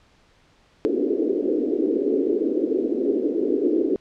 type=band-pass noise; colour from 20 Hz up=white; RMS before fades=-22 dBFS; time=0.85-3.96 s; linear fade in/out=0 ms; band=270 to 440 Hz; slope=48 dB/octave; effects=pink hiss -58 dBFS RMS until 4 s + low-pass 5000 Hz 12 dB/octave